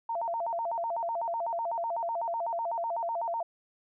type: tone with vibrato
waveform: sine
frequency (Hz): 791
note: G5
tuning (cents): +15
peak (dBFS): -29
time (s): 0.09-3.43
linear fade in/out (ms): 5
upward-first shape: square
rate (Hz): 8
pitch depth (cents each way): 260
effects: none